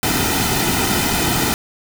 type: noise with comb filter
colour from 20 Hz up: pink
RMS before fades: -18 dBFS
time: 0.03-1.54 s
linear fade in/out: 0 ms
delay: 1.8 ms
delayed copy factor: -0.65
effects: none